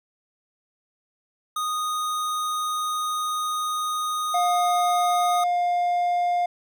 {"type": "tone", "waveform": "square", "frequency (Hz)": 1239, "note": "D#6", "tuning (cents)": -8, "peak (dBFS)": -25, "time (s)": [1.56, 5.44], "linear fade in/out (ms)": 5}
{"type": "tone with pitch glide", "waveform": "triangle", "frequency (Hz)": [710, 705.9], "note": ["F5", "F5"], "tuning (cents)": [28, 18], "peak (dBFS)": -18, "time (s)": [4.34, 6.46], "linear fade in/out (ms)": 5, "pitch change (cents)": -10, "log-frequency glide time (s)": [5.36, 5.59]}
{"effects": []}